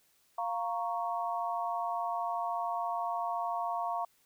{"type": "chord", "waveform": "sine", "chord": "Bb minor", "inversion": "second", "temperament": "equal", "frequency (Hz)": [698.5, 932.3, 1108.7], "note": ["F5", "Bb5", "Db6"], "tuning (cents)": [0, 0, 0], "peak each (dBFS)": [-34, -36, -37], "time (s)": [0.38, 4.05], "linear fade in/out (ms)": 5, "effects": ["white hiss -69 dBFS RMS until 4.25 s"]}